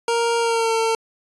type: tone with pitch glide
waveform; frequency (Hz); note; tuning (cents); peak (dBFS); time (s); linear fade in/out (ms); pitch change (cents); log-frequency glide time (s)
25% pulse; 466.2 to 451.1; A#4 to A4; 0 to +43; -14; 0.08-0.95; 2; -57; 0.39-0.72
effects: resampled to 24000 Hz